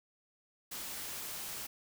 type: noise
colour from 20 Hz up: white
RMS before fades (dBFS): -42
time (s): 0.71-1.67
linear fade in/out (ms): 10
effects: none